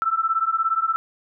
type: beating tone pair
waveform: sine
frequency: 1318.5 / 1335.5 Hz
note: E6 / E6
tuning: 0 / +22 cents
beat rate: 17 Hz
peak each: -22 dBFS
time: 0.02-0.96 s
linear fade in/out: 0 ms
effects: none